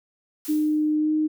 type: noise with exponential decay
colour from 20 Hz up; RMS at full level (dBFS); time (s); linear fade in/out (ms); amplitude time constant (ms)
blue; -34; 0.45-0.96; 0; 110
type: tone with pitch glide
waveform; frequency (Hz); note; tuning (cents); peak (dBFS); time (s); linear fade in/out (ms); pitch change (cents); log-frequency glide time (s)
sine; 304.8 to 308.7; D#4 to D#4; -36 to -14; -19; 0.48-1.28; 20; +22; 0.98-1.12
effects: none